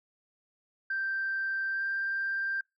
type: tone with pitch glide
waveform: sine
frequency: 1568 to 1580.7 Hz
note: G6 to G6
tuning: 0 to +14 cents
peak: -28 dBFS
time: 0.9-2.61 s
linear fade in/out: 5 ms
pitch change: +14 cents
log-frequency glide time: 1.71-1.82 s
effects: noise-tail reverb RT60 0.2 s tail -26 dB re dry + tanh soft clip ceiling -24 dBFS